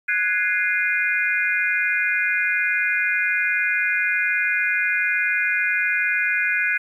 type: chord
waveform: sine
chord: Ab dominant seventh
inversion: third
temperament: equal with one note detuned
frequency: 1480 / 1661.2 / 2093 / 2449 Hz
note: Gb6 / Ab6 / C7 / Eb7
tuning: 0 / 0 / 0 / -28 cents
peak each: -24 dBFS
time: 0.08-6.78 s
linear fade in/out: 10 ms
effects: 9-bit